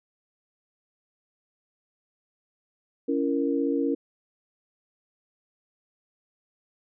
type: chord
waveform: sine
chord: A# diminished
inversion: first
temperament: just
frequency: 279.7 / 335.6 / 466.2 Hz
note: C#4 / E4 / A#4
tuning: +16 / +31 / 0 cents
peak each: -25 / -29 / -28 dBFS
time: 3.08-3.95 s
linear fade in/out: 10 ms
effects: none